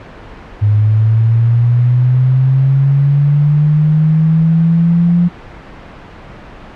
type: linear sweep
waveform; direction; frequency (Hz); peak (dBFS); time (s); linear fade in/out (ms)
sine; up; 103.2 to 175; -7; 0.61-5.29; 20
effects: pink hiss -33 dBFS RMS until 6.75 s + low-pass 2000 Hz 12 dB/octave